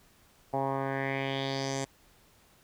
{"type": "tone with low-pass filter sweep", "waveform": "10% pulse", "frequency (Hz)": 135.8, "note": "C#3", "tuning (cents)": -35, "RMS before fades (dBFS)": -32, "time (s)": [0.53, 1.85], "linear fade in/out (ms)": 10, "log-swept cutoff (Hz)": [790, 7600], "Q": 3.4, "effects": ["pink hiss -62 dBFS RMS until 2.63 s"]}